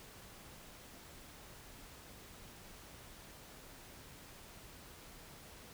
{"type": "silence", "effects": ["pink hiss -55 dBFS RMS until 5.73 s"]}